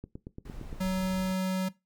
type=click train; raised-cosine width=3 ms; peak=-27 dBFS; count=7; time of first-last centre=0.04-0.728 s; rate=8.72 Hz
type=noise; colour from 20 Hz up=brown; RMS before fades=-42 dBFS; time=0.45-1.34 s; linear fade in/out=5 ms
type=tone; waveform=square; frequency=187.3 Hz; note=F#3; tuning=21 cents sharp; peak=-28 dBFS; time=0.8-1.69 s; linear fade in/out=10 ms
effects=noise-tail reverb RT60 0.2 s tail -18 dB re dry